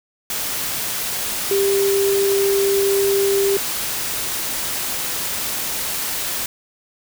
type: tone in noise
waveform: sine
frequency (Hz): 395.3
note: G4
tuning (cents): +15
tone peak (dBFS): -15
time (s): 1.51-3.57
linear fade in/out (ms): 2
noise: white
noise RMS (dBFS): -24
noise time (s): 0.3-6.46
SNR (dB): +6
effects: none